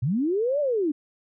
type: linear two-way sweep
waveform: sine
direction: up then down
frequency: 107.7 to 602 to 278.2 Hz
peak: -21 dBFS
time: 0.02-0.92 s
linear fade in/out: 10 ms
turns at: 0.6 s
effects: none